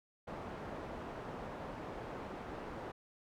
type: low-pass noise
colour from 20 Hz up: white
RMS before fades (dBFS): -45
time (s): 0.27-2.92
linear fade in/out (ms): 10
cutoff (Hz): 800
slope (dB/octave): 12
effects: none